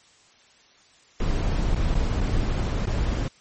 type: noise with dropouts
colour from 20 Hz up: brown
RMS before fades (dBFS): -23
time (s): 1.2-3.28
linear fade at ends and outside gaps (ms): 2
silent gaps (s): 1.748-1.759 / 1.945-1.952 / 2.206-2.212 / 2.857-2.871
effects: white hiss -56 dBFS RMS until 3.4 s + MP3 32 kbps